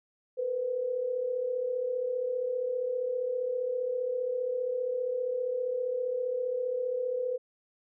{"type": "tone pair together", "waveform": "sine", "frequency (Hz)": [468.9, 504], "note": ["A#4", "B4"], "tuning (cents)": [10, 35], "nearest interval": "minor second", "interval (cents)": 125, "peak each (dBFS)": [-36, -29], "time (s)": [0.37, 7.38], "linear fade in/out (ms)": 20, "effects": []}